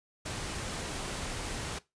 pink noise, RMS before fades -37 dBFS, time 0.25-1.79 s, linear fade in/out 10 ms, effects noise-tail reverb RT60 0.2 s tail -18 dB re dry + resampled to 22050 Hz

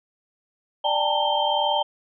sine tone cluster, 592 / 793 / 873 / 914 / 3146 Hz, D5 / G5 / A5 / A#5 / G7, +14 / +20 / -14 / -34 / +6 cents, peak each -26 dBFS, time 0.84-1.83 s, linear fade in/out 10 ms, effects none

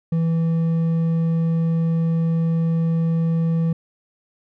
triangle tone with hard clipping, 164.6 Hz, E3, 2 cents flat, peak -18 dBFS, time 0.12-3.73 s, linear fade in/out 5 ms, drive 7 dB, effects none

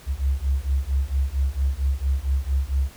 sine beating tone pair, 65.8 / 70.2 Hz, C2 / C#2, +10 / +22 cents, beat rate 4.4 Hz, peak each -23 dBFS, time 0.06-2.92 s, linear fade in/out 50 ms, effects pink hiss -47 dBFS RMS until 2.96 s

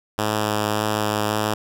5% pulse tone with vibrato, 106.2 Hz, G#2, 39 cents sharp, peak -9 dBFS, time 0.18-1.54 s, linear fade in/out 5 ms, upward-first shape sine, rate 1.8 Hz, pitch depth 12 cents each way, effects none

